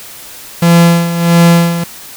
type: tone with tremolo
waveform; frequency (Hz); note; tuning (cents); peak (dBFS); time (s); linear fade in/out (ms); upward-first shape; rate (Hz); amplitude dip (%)
45% pulse; 170; F3; -46; -3; 0.62-1.84; 5; sine; 1.5; 70
effects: white hiss -31 dBFS RMS until 2.16 s